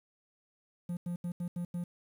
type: tone bursts at uneven times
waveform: triangle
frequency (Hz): 174.61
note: F3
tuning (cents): 0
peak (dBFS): -31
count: 6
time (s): 0.89-0.97 / 1.06-1.16 / 1.24-1.32 / 1.4-1.48 / 1.56-1.65 / 1.74-1.84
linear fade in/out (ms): 5
effects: 10-bit